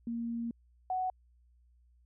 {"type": "tone pair in turn", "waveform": "sine", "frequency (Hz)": [233.1, 743], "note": ["A#3", "F#5"], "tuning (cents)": [0, 7], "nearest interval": "octave + minor sixth", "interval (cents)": 2007, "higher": "second", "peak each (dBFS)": [-33, -30], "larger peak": "second", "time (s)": [[0.07, 0.51], [0.9, 1.1]], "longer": "first", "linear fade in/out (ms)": 2, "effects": ["added 60 Hz sine -62 dBFS peak until 2.05 s"]}